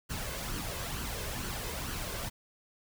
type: noise with flanger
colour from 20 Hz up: pink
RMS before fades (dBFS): -37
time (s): 0.09-2.3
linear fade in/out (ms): 20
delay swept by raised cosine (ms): 0.66 to 1.96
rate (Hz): 2.2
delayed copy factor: +0.5
effects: none